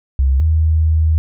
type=tone pair in turn; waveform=sine; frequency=66.9 / 79.28 Hz; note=C2 / D#2; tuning=+39 / +33 cents; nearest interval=minor third; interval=294 cents; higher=second; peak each=-10 dBFS; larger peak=neither; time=0.19-0.4 / 0.4-1.18 s; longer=second; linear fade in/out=0 ms; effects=none